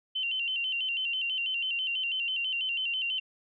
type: tone with vibrato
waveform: sine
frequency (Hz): 2910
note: F#7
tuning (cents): -29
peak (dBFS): -28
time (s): 0.15-3.2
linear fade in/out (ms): 10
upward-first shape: square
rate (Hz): 6.1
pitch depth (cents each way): 87
effects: none